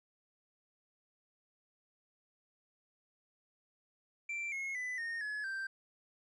triangle tone with pitch steps, 2349 / 2167 / 1998.2 / 1843 / 1699.8 / 1567.8 Hz, D7 / C#7 / B6 / A#6 / G#6 / G6, 0 / -40 / +20 / -20 / +40 / 0 cents, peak -35 dBFS, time 4.29-5.67 s, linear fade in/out 5 ms, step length 230 ms, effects resampled to 24000 Hz

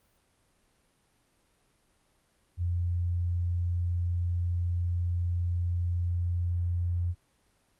sine tone, 87.31 Hz, F2, in tune, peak -26 dBFS, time 2.57-7.15 s, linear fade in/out 50 ms, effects pink hiss -69 dBFS RMS until 7.79 s + Opus 32 kbps

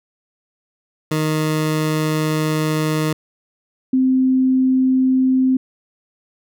20% pulse / sine tone pair in turn, 155.4 / 259.8 Hz, D#3 / C4, -2 / -12 cents, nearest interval major sixth, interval 890 cents, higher second, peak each -12 dBFS, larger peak neither, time 1.11-3.13 / 3.93-5.57 s, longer first, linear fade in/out 5 ms, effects none

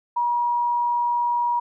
sine tone, 958 Hz, A#5, 47 cents sharp, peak -19 dBFS, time 0.16-1.6 s, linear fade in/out 10 ms, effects none

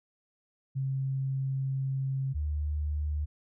sine tone pair in turn, 134.3 / 74.72 Hz, C3 / D2, +46 / +30 cents, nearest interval minor seventh, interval 1016 cents, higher first, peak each -28 dBFS, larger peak neither, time 0.75-2.34 / 2.34-3.26 s, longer first, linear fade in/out 20 ms, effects none

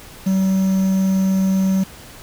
triangle tone with quantisation, 190.7 Hz, G3, 47 cents flat, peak -12 dBFS, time 0.26-1.84 s, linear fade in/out 10 ms, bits 6, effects pink hiss -40 dBFS RMS until 2.22 s

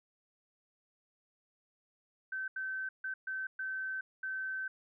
sine tone bursts at uneven times, 1539 Hz, G6, 32 cents flat, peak -35 dBFS, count 6, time 2.32-2.48 / 2.56-2.89 / 3.04-3.14 / 3.27-3.47 / 3.59-4.01 / 4.23-4.68 s, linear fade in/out 5 ms, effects none

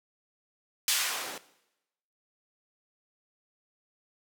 blue noise with band-pass filter sweep, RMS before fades -31 dBFS, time 0.88-1.38 s, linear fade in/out 2 ms, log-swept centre 3300 to 270 Hz, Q 0.7, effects noise-tail reverb RT60 0.9 s tail -18 dB re dry

